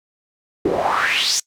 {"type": "noise with band-pass filter sweep", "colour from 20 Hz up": "pink", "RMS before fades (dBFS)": -19, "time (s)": [0.65, 1.4], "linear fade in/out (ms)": 5, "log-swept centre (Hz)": [340, 6900], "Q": 4.4, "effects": ["noise-tail reverb RT60 0.1 s tail -22 dB re dry"]}